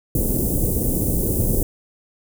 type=band-stop noise; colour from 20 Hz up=pink; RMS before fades=-20 dBFS; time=0.15-1.63 s; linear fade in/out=2 ms; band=460 to 9700 Hz; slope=24 dB/octave; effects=none